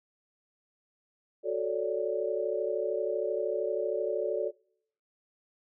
sine chord, D major seventh, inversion first, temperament equal, 370 / 440 / 554.4 / 587.3 Hz, F#4 / A4 / C#5 / D5, 0 / 0 / 0 / 0 cents, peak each -34 / -32 / -35 / -33 dBFS, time 1.43-4.52 s, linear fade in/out 50 ms, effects noise-tail reverb RT60 0.7 s tail -26 dB re dry

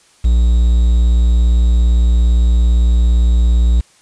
triangle tone with quantisation, 58.8 Hz, A#1, 16 cents sharp, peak -6 dBFS, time 0.24-3.81 s, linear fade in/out 10 ms, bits 6, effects white hiss -50 dBFS RMS until 4.01 s + resampled to 22050 Hz

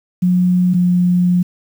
sine tone pair in turn, 180.3 / 178.33 Hz, F#3 / F3, -45 / +36 cents, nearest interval unison, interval 19 cents, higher first, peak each -10 dBFS, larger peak neither, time 0.22-0.74 / 0.74-1.43 s, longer second, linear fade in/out 10 ms, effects 7-bit

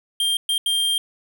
square tone bursts at uneven times, 3191 Hz, G7, 30 cents sharp, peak -19 dBFS, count 3, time 0.2-0.37 / 0.49-0.58 / 0.66-0.98 s, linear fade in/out 2 ms, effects none

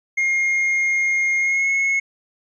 triangle tone with pitch glide, 2134 to 2180 Hz, C7 to C#7, +34 to -29 cents, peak -15 dBFS, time 0.17-2 s, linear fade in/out 10 ms, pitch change +37 cents, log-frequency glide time 1.38-1.69 s, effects resampled to 22050 Hz

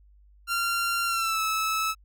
sawtooth tone with pitch glide, 1381 to 1303.5 Hz, F6 to E6, -20 to -20 cents, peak -21 dBFS, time 0.47-1.95 s, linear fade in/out 50 ms, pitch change -100 cents, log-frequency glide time 1.06-1.41 s, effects added 50 Hz sine -53 dBFS peak until 2.04 s

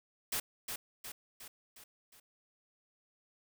white noise with echo, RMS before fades -35 dBFS, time 0.32-0.4 s, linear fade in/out 5 ms, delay 360 ms, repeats 5, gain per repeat -5 dB, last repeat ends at 2.2 s, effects none

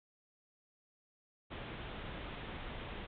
pink low-pass noise, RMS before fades -45 dBFS, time 1.5-3.07 s, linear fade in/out 20 ms, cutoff 3700 Hz, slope 96 dB/octave, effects none

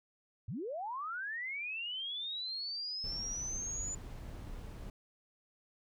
sine linear sweep, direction up, 82.41 to 7040 Hz, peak -37 dBFS, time 0.48-3.95 s, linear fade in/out 5 ms
brown noise, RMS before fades -45 dBFS, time 3.04-4.9 s, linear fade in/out 2 ms
effects none

